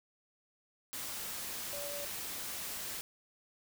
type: tone in noise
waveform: sine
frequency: 575 Hz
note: D5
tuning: 37 cents flat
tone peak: -42 dBFS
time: 1.73-2.05 s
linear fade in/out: 0 ms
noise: white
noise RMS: -41 dBFS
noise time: 0.93-3.01 s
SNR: -4 dB
effects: none